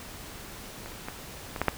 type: clicks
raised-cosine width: 0.5 ms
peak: -25 / -28 / -19 / -19 / -10 / -6 dBFS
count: 6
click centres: 0.86 / 0.919 / 1.085 / 1.562 / 1.616 / 1.683 s
effects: pink hiss -43 dBFS RMS until 1.77 s